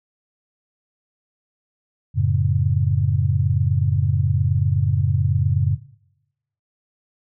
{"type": "chord", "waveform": "sine", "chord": "F# minor", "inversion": "none", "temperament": "equal with one note detuned", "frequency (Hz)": [91.07, 110, 138.59], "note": ["F#2", "A2", "C#3"], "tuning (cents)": [-27, 0, 0], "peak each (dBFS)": -20, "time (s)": [2.14, 5.78], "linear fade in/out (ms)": 50, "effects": ["noise-tail reverb RT60 0.9 s tail -19 dB re dry"]}